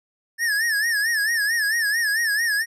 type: tone with vibrato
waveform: square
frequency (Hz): 1760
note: A6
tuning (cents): 0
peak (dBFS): -20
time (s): 0.38-2.66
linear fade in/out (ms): 50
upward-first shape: sine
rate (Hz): 4.5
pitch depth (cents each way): 120
effects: resampled to 32000 Hz